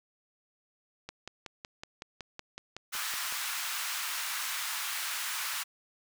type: click train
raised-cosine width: 0.2 ms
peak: -23 dBFS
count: 13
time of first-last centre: 1.09-3.325 s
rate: 5.37 Hz
type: high-pass noise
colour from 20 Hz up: pink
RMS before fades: -35 dBFS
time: 2.92-5.64 s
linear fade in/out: 20 ms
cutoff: 1100 Hz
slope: 24 dB/octave
effects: none